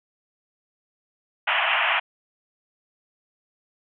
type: band-pass noise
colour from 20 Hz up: white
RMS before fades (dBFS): -22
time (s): 1.47-2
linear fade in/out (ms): 10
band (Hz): 630 to 3100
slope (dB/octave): 96
effects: none